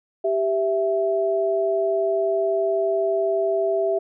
sine tone pair together, 392 / 660.2 Hz, G4 / E5, 0 / +2 cents, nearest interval major sixth, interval 902 cents, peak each -22 / -21 dBFS, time 0.24-3.99 s, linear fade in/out 10 ms, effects none

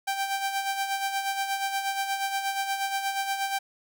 sawtooth tone with tremolo, 784 Hz, G5, in tune, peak -21 dBFS, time 0.07-3.59 s, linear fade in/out 10 ms, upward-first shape sine, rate 8.4 Hz, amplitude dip 55%, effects none

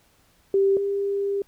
sine tone pair in turn, 392 / 398.9 Hz, G4 / G4, 0 / +30 cents, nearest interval unison, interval 30 cents, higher second, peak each -16 / -22 dBFS, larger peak first, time 0.54-0.77 / 0.77-1.42 s, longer second, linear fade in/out 2 ms, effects pink hiss -61 dBFS RMS until 1.47 s

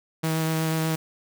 sawtooth tone with vibrato, 160 Hz, D#3, 49 cents sharp, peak -19 dBFS, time 0.23-0.96 s, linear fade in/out 10 ms, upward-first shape sine, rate 8.1 Hz, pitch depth 11 cents each way
white high-pass noise, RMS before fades -39 dBFS, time 0.24-0.96 s, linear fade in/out 5 ms, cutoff 1500 Hz, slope 24 dB/octave
effects none

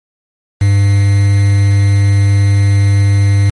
triangle tone with quantisation, 100.2 Hz, G2, 38 cents sharp, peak -4 dBFS, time 0.61-3.5 s, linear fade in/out 5 ms, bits 4, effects MP3 48 kbps

